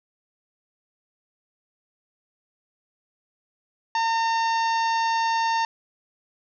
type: harmonic tone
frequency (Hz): 910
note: A#5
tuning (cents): -42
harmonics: 1 / 2 / 3 / 4 / 5 / 6 / 7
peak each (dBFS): -21 / -30 / -35 / -39 / -37 / -38 / -43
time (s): 3.95-5.65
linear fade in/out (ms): 2
effects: none